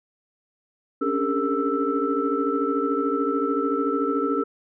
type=tone cluster; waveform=sine; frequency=273.7 / 287.3 / 404.1 / 457.6 / 1322 Hz; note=C#4 / D4 / G#4 / A#4 / E6; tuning=-22 / -38 / -47 / -32 / +5 cents; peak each=-27 dBFS; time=1.01-4.44 s; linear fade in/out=10 ms; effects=tanh soft clip ceiling -9 dBFS